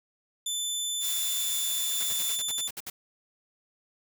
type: tone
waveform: 20% pulse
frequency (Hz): 3520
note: A7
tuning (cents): 0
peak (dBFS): -23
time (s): 0.46-2.68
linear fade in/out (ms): 5
type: noise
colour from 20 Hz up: blue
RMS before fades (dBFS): -33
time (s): 1-2.39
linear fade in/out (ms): 50
type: noise bursts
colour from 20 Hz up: white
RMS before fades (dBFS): -37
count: 10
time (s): 2-2.9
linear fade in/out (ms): 5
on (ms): 36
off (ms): 60
effects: none